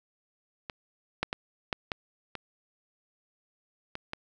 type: clicks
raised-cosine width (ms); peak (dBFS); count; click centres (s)
0.3; -20 / -11 / -15 / -12 / -14 / -20 / -20 / -18; 8; 0.698 / 1.23 / 1.329 / 1.728 / 1.918 / 2.353 / 3.954 / 4.134
effects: none